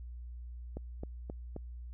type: click train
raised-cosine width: 2 ms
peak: -27 dBFS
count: 4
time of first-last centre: 0.77-1.564 s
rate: 3.78 Hz
effects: added 60 Hz sine -42 dBFS peak until 1.93 s